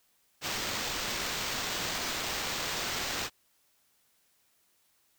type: noise with sample-and-hold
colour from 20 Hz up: blue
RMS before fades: -34 dBFS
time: 0.41-3.3 s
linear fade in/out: 50 ms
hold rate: 11025 Hz
effects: white hiss -70 dBFS RMS until 5.18 s